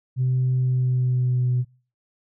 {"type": "tone with pitch glide", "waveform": "sine", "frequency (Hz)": [128.1, 124.67], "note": ["C3", "B2"], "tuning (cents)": [-36, 17], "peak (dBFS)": -17, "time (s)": [0.16, 1.65], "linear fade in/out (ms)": 50, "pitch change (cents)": -47, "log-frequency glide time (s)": [0.55, 1.52], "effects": ["noise-tail reverb RT60 0.4 s tail -24 dB re dry", "tanh soft clip ceiling -15 dBFS"]}